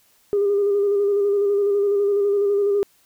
sine tone with vibrato, 404.1 Hz, G#4, 47 cents flat, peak -15 dBFS, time 0.33-2.83 s, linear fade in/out 0 ms, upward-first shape square, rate 12 Hz, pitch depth 25 cents each way, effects tanh soft clip ceiling -12 dBFS + white hiss -59 dBFS RMS until 3.05 s

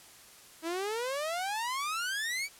sawtooth exponential sweep, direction up, 316.4 to 2336 Hz, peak -28 dBFS, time 0.62-2.49 s, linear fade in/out 50 ms, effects white hiss -54 dBFS RMS until 2.59 s + low-pass 12000 Hz 12 dB/octave

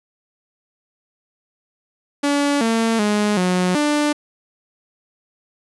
sawtooth tone with pitch steps, 286.1 / 226.9 / 208.7 / 181.6 / 295.9 Hz, D4 / A#3 / G#3 / F#3 / D4, -45 / -47 / +9 / -32 / +13 cents, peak -12 dBFS, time 2.23-4.13 s, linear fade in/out 10 ms, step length 380 ms, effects resampled to 24000 Hz

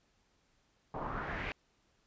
pink noise with low-pass filter sweep, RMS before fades -39 dBFS, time 0.94-1.52 s, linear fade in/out 2 ms, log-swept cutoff 850 to 2500 Hz, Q 3.1, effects pink hiss -73 dBFS RMS until 2.06 s + resampled to 16000 Hz

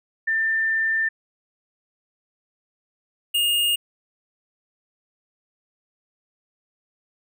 sine / square tone pair in turn, 1789 / 2840 Hz, A6 / F7, +28 / +28 cents, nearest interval minor sixth, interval 800 cents, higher second, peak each -19 dBFS, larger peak neither, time 0.27-1.09 / 3.34-3.76 s, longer first, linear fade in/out 10 ms, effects none

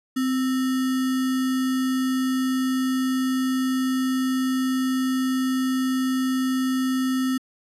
sine tone with sample-and-hold, 259.1 Hz, C4, 17 cents flat, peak -20 dBFS, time 0.16-7.38 s, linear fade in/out 10 ms, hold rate 1575 Hz, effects resampled to 32000 Hz

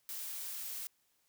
blue noise, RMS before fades -42 dBFS, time 0.09-0.87 s, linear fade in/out 0 ms, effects white hiss -75 dBFS RMS until 1.28 s

